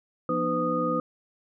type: tone cluster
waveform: sine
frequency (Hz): 173.2 / 241.8 / 305.8 / 506 / 1237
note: F3 / B3 / D#4 / B4 / D#6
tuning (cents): -14 / -36 / -30 / +42 / -10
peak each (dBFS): -33 / -32 / -31 / -28 / -28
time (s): 0.29-1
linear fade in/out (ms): 2
effects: none